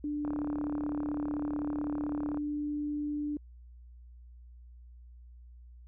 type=tone; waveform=sine; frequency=295 Hz; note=D4; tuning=8 cents sharp; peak=-31 dBFS; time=0.04-3.37 s; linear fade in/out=2 ms
type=click train; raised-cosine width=1 ms; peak=-26 dBFS; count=77; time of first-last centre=0.25-2.373 s; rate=35.8 Hz
effects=added 60 Hz sine -49 dBFS peak until 5.87 s